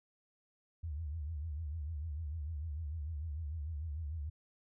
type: tone with vibrato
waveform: sine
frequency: 77.2 Hz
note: D#2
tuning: 13 cents flat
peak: -37 dBFS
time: 0.83-4.3 s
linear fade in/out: 10 ms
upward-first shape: triangle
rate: 6.7 Hz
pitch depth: 180 cents each way
effects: none